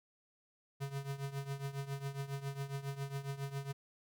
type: tone with tremolo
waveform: square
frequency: 138.59 Hz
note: C#3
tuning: in tune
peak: -36 dBFS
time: 0.8-3.73 s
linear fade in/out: 20 ms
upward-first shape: triangle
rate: 7.3 Hz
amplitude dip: 85%
effects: none